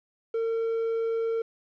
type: tone with quantisation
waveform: triangle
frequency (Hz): 454.7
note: A#4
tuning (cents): -43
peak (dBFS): -23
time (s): 0.34-1.42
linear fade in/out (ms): 5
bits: 8
effects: low-pass 3000 Hz 12 dB/octave